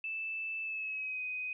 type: tone with pitch glide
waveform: sine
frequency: 2637 to 2505 Hz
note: E7 to D#7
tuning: 0 to +11 cents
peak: -35 dBFS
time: 0.04-1.53 s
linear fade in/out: 2 ms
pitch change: -89 cents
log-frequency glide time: 0.62-1.22 s
effects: none